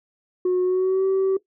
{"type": "tone with pitch glide", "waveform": "sine", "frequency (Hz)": [364.3, 383.7], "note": ["F#4", "G4"], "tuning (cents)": [-27, -37], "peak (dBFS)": -15, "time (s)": [0.45, 1.37], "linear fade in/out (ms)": 5, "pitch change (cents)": 90, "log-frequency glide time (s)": [0.63, 1.05], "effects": ["noise-tail reverb RT60 0.1 s tail -17 dB re dry", "tanh soft clip ceiling -16 dBFS"]}